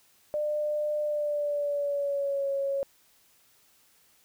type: tone with pitch glide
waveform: sine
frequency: 599 to 552.5 Hz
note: D5 to C#5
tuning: +34 to -6 cents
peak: -26 dBFS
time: 0.34-2.83 s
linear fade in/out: 0 ms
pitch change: -140 cents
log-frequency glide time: 1.01-2.5 s
effects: white hiss -63 dBFS RMS until 4.24 s